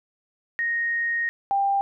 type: tone pair in turn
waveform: sine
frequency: 1864.7 / 793.3 Hz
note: A#6 / G5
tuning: 0 / +20 cents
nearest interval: octave + minor third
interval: 1480 cents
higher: first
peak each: -22 / -19 dBFS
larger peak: second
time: 0.59-1.29 / 1.51-1.81 s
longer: first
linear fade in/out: 0 ms
effects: none